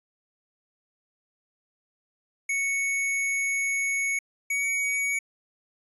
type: tone pair in turn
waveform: square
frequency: 2217 / 2249 Hz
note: C#7 / C#7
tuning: 0 / +24 cents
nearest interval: unison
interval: 24 cents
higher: second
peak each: -25 dBFS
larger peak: neither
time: 2.49-4.19 / 4.5-5.19 s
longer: first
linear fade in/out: 5 ms
effects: resampled to 32000 Hz